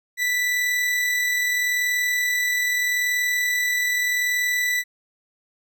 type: tone with amplitude modulation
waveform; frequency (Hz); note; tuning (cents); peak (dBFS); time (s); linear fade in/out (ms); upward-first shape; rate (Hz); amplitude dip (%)
40% pulse; 1975.5; B6; 0; -18; 0.17-4.84; 50; sine; 40.8; 25
effects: none